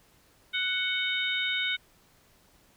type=harmonic tone with a mistuned harmonic; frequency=740 Hz; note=F#5; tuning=in tune; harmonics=2 / 3 / 4 / 5; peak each=-33 / -31 / -34 / -31 dBFS; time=0.53-1.77 s; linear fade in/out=20 ms; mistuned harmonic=4; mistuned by=+44 cents; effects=pink hiss -62 dBFS RMS until 2.76 s